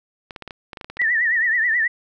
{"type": "clicks", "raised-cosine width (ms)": 0.3, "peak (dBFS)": -18, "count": 12, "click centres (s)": [0.308, 0.362, 0.423, 0.477, 0.508, 0.732, 0.772, 0.812, 0.845, 0.9, 0.97, 1.017]}
{"type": "tone with vibrato", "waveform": "sine", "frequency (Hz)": 1864.7, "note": "A#6", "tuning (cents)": 0, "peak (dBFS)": -16, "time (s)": [0.99, 1.88], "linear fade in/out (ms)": 10, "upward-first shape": "triangle", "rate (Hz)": 9.3, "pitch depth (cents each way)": 130}
{"effects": []}